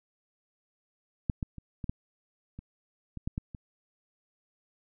clicks, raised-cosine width 5 ms, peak -14 / -19 / -30 / -23 / -18 / -29 / -26 / -19 / -19 / -28 dBFS, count 10, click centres 1.298 / 1.428 / 1.583 / 1.842 / 1.895 / 2.59 / 3.173 / 3.275 / 3.379 / 3.548 s, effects none

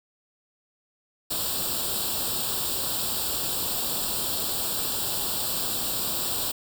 white noise with comb filter, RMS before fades -28 dBFS, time 1.3-6.52 s, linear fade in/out 10 ms, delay 0.24 ms, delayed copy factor +0.85, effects none

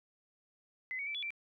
sine tone with pitch steps, 2035 / 2239 / 2324 / 3419 / 2345 Hz, C7 / C#7 / D7 / G#7 / D7, -49 / +17 / -19 / +50 / -3 cents, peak -36 dBFS, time 0.91-1.305 s, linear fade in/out 0 ms, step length 79 ms, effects none

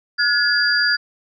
sine tone cluster, 1439 / 1696 / 4774 Hz, F#6 / G#6 / D8, -49 / +36 / +28 cents, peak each -19 dBFS, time 0.18-0.97 s, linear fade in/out 20 ms, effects none

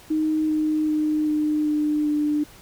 sine tone with pitch steps, 311.1 / 308.4 / 305.8 / 303.1 / 300.5 / 297.9 Hz, D#4 / D#4 / D#4 / D#4 / D4 / D4, 0 / -15 / -30 / -45 / +40 / +25 cents, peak -19 dBFS, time 0.1-2.44 s, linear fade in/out 10 ms, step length 390 ms, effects pink hiss -48 dBFS RMS until 2.61 s

